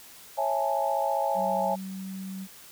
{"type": "chord", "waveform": "sine", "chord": "A major seventh", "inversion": "first", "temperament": "just", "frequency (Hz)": [550, 660, 825, 880], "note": ["C#5", "E5", "G#5", "A5"], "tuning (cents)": [-14, 2, -12, 0], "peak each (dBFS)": [-30, -30, -28, -31], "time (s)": [0.37, 1.76], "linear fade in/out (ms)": 20}
{"type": "tone", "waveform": "sine", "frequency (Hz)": 190.8, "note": "G3", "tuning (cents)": -47, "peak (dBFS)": -34, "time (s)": [1.34, 2.48], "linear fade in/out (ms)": 50}
{"effects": ["white hiss -49 dBFS RMS until 2.71 s"]}